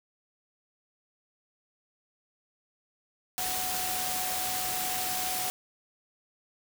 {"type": "tone in noise", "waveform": "sine", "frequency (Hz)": 740, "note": "F#5", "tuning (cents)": 0, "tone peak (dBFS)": -36, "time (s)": [3.38, 5.5], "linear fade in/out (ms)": 0, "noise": "white", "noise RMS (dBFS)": -32, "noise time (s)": [3.38, 5.5], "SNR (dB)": -7, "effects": []}